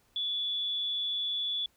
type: tone with amplitude modulation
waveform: sine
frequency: 3436 Hz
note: A7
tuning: 42 cents flat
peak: -28 dBFS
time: 0.16-1.66 s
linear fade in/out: 2 ms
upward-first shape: sine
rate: 194 Hz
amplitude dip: 30%
effects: pink hiss -68 dBFS RMS until 1.76 s